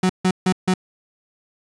35% pulse tone bursts, 185 Hz, F#3, in tune, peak -13 dBFS, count 4, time 0.03-0.74 s, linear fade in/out 5 ms, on 65 ms, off 150 ms, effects resampled to 22050 Hz

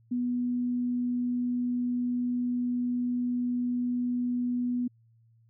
sine tone, 245.4 Hz, B3, 11 cents flat, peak -26 dBFS, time 0.11-4.88 s, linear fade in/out 10 ms, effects added 114 Hz sine -59 dBFS peak until 5.49 s

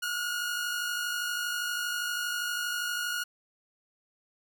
sawtooth tone pair together, 1391.5 / 1444 Hz, F6 / F#6, -7 / -43 cents, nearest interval minor second, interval 64 cents, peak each -35 / -27 dBFS, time 0.02-3.24 s, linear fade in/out 10 ms, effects none

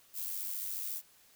violet noise with amplitude modulation, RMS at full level -36 dBFS, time 0.13-1.02 s, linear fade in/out 50 ms, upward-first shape sine, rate 94.3 Hz, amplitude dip 50%, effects white hiss -63 dBFS RMS until 1.35 s

